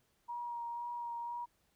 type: tone with vibrato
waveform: sine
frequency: 949 Hz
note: A#5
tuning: 31 cents sharp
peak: -38 dBFS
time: 0.28-1.46 s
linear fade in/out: 20 ms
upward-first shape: sine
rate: 2 Hz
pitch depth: 16 cents each way
effects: pink hiss -75 dBFS RMS until 1.75 s